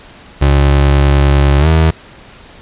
30% pulse tone with pitch glide, 70 to 79.95 Hz, C#2 to D#2, +18 to +48 cents, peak -4 dBFS, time 0.41-1.91 s, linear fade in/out 10 ms, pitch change +230 cents, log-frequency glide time 1.59-1.67 s, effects pink hiss -38 dBFS RMS until 2.61 s + resampled to 8000 Hz

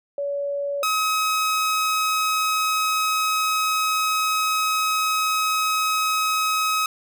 sine / sawtooth tone pair in turn, 567 / 1272.9 Hz, C#5 / D#6, +39 / +39 cents, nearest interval octave + major second, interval 1400 cents, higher second, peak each -23 / -16 dBFS, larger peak second, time 0.18-0.83 / 0.83-6.86 s, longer second, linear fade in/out 2 ms, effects none

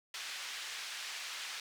pink band-pass noise, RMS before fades -43 dBFS, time 0.14-1.6 s, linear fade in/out 2 ms, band 1900 to 5800 Hz, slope 12 dB/octave, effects none

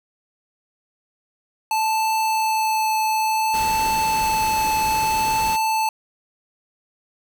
square tone with vibrato, 876 Hz, A5, 8 cents flat, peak -19 dBFS, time 1.71-5.89 s, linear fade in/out 2 ms, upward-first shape triangle, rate 0.58 Hz, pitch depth 10 cents each way
pink noise, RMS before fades -31 dBFS, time 3.53-5.57 s, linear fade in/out 20 ms
effects none

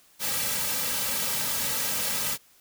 white noise with comb filter, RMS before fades -28 dBFS, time 0.19-2.38 s, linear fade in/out 50 ms, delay 2.8 ms, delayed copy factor -0.95, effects white hiss -59 dBFS RMS until 2.6 s

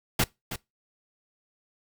pink noise with echo, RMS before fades -23 dBFS, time 0.19-0.24 s, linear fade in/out 5 ms, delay 320 ms, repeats 1, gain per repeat -11 dB, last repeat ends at 0.56 s, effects noise-tail reverb RT60 0.2 s tail -22 dB re dry

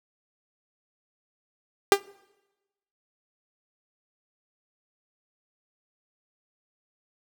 sawtooth tone with exponential decay, 398.3 Hz, G4, 28 cents sharp, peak -6 dBFS, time 1.92-2 s, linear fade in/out 1 ms, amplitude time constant 17 ms, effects noise-tail reverb RT60 1.0 s tail -24 dB re dry

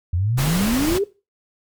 sine exponential sweep, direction up, 82.41 to 420.4 Hz, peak -17 dBFS, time 0.13-1.04 s, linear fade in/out 5 ms
pink noise, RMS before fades -24 dBFS, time 0.37-0.99 s, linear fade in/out 20 ms
effects noise-tail reverb RT60 0.3 s tail -20 dB re dry + MP3 96 kbps

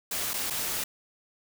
white noise with dropouts, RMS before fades -31 dBFS, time 0.11-0.84 s, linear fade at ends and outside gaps 5 ms, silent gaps 0.335-0.339 / 0.501-0.505 s, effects none

